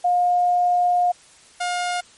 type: tone pair in turn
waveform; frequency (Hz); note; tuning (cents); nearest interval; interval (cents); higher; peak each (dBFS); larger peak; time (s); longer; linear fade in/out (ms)
sine / sawtooth; 712 / 712; F5 / F5; +33 / +33; unison; 0; neither; -15 / -18; first; 0.04-1.12 / 1.6-2.01; first; 10
effects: white hiss -50 dBFS RMS until 2.17 s + MP3 48 kbps